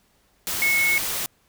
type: tone in noise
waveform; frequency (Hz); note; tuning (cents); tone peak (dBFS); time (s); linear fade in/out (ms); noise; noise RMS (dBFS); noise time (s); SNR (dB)
sine; 2191; C#7; -21; -18; 0.62-0.98; 0; white; -27; 0.47-1.26; +6
effects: pink hiss -63 dBFS RMS until 1.48 s